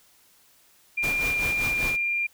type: tone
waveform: sine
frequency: 2394 Hz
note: D7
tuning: 33 cents sharp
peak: -23 dBFS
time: 0.97-2.27 s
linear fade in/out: 10 ms
type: noise with tremolo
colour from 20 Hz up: pink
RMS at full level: -31 dBFS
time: 1.02-1.97 s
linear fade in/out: 20 ms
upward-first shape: sine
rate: 5.1 Hz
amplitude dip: 60%
effects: white hiss -59 dBFS RMS until 2.33 s